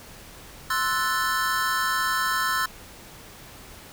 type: chord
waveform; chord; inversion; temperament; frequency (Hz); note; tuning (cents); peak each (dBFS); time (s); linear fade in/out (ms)
square; F# half-diminished seventh; second; equal; 1046.5 / 1318.5 / 1480 / 1760; C6 / E6 / F#6 / A6; 0 / 0 / 0 / 0; -29 / -28 / -30 / -29; 0.7-2.66; 5
effects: pink hiss -45 dBFS RMS until 3.92 s